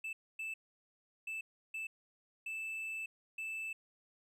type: tone bursts at uneven times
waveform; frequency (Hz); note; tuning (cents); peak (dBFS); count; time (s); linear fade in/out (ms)
triangle; 2637; E7; 0; -37; 6; 0.04-0.13 / 0.39-0.54 / 1.27-1.41 / 1.74-1.87 / 2.46-3.06 / 3.38-3.73; 5
effects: none